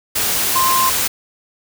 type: tone in noise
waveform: sine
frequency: 1046.5 Hz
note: C6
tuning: in tune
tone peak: -14 dBFS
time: 0.55-0.9 s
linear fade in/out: 10 ms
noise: white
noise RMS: -18 dBFS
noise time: 0.15-1.08 s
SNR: +1 dB
effects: none